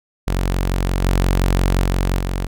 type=tone with level steps; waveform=sawtooth; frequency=45.74 Hz; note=F#1; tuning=19 cents flat; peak=-13 / -10 / -12 / -16 dBFS; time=0.27-2.47 s; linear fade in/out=10 ms; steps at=1.02 / 1.83 / 2.18 s; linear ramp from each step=20 ms; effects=none